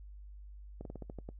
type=slowing click train; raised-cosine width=2 ms; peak=-30 dBFS; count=8; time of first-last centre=0.81-1.289 s; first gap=42 ms; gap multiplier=1.16; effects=noise-tail reverb RT60 0.1 s tail -21 dB re dry + added 50 Hz sine -47 dBFS peak until 1.39 s